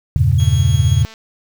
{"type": "chord", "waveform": "sine", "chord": "E diminished seventh", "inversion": "none", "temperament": "equal", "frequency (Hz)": [82.41, 98, 116.54, 138.59], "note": ["E2", "G2", "Bb2", "Db3"], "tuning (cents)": [0, 0, 0, 0], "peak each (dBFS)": -16, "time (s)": [0.16, 1.05], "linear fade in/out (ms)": 0}
{"type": "tone with tremolo", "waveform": "25% pulse", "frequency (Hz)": 3299, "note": "G#7", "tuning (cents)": -12, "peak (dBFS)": -24, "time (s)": [0.38, 1.03], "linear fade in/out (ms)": 10, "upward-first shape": "sine", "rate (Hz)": 6.2, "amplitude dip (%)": 25}
{"type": "click train", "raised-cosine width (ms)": 0.2, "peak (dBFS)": -22, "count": 165, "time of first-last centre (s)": [0.4, 1.139], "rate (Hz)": 222}
{"effects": ["7-bit"]}